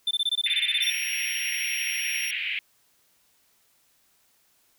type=tone bursts; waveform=triangle; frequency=3547 Hz; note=A7; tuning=13 cents sharp; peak=-20 dBFS; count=14; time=0.07-0.903 s; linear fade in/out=5 ms; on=40 ms; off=21 ms
type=band-pass noise; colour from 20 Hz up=white; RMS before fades=-30 dBFS; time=0.46-2.59 s; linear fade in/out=2 ms; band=2000 to 2900 Hz; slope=48 dB/octave
type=tone; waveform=20% pulse; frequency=5620 Hz; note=F8; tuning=10 cents sharp; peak=-26 dBFS; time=0.82-2.31 s; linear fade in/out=5 ms
effects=white hiss -65 dBFS RMS until 4.78 s